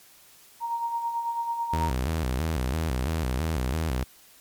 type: tone with tremolo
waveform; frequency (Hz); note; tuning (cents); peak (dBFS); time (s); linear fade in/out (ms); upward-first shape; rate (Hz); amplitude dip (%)
sine; 932.3; A#5; 0; -24; 0.6-1.93; 50; sine; 9.1; 50
type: tone with vibrato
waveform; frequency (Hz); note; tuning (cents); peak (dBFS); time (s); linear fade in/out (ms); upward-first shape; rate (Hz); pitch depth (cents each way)
sawtooth; 71.4; D2; -48; -21; 1.73-4.04; 5; square; 3; 210
effects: white hiss -54 dBFS RMS until 4.4 s + MP3 96 kbps